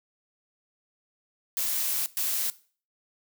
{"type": "noise bursts at uneven times", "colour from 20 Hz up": "blue", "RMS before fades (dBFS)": -28, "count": 2, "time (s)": [[1.57, 2.06], [2.17, 2.5]], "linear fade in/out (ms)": 0, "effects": ["noise-tail reverb RT60 0.4 s tail -18 dB re dry"]}